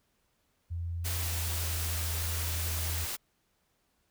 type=tone with pitch glide; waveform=sine; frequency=85.2 to 82.3 Hz; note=F2 to E2; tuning=-42 to -2 cents; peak=-32 dBFS; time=0.7-3.06 s; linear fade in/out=20 ms; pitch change=-60 cents; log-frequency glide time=1.15-1.49 s
type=noise; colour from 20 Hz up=white; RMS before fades=-36 dBFS; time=1.04-3.17 s; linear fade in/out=20 ms
effects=pink hiss -74 dBFS RMS until 4.1 s